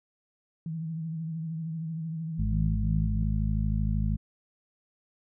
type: tone with vibrato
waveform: sine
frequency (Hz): 161.7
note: E3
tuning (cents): -33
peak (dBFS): -31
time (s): 0.66-3.23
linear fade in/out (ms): 2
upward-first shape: triangle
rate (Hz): 13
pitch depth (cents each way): 60
type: harmonic tone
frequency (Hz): 52.9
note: G#1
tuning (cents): +33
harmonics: 1 / 2 / 3 / 4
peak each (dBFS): -27 / -30 / -32 / -33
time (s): 2.38-4.17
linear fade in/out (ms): 20
effects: none